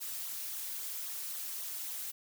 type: noise with flanger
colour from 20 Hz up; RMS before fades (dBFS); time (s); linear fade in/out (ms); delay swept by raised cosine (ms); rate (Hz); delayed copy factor
blue; -40; 0-2.12; 20; 0.39 to 5.09; 3.7; -0.9
effects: none